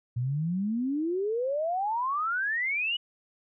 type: exponential sweep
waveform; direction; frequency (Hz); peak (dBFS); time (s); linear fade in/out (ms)
sine; up; 116.54 to 2969; -26; 0.16-2.97; 10
effects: none